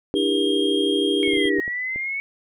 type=chord; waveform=sine; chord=E half-diminished seventh; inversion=third; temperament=just; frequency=296.7 / 329.6 / 395.6 / 474.7 Hz; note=D4 / E4 / G4 / Bb4; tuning=+18 / 0 / +16 / +31 cents; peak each=-23 / -27 / -22 / -28 dBFS; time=0.14-1.6 s; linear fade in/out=0 ms
type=tone; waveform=triangle; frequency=3233 Hz; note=G#7; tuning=47 cents flat; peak=-23 dBFS; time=0.15-1.5 s; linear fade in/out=20 ms
type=linear two-way sweep; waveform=sine; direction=down then up; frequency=2229 to 1864.7 to 2229 Hz; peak=-24 dBFS; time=1.23-2.2 s; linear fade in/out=0 ms; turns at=1.58 s
type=clicks; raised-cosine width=2 ms; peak=-24 dBFS; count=7; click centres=1.278 / 1.335 / 1.372 / 1.455 / 1.586 / 1.679 / 1.96 s
effects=none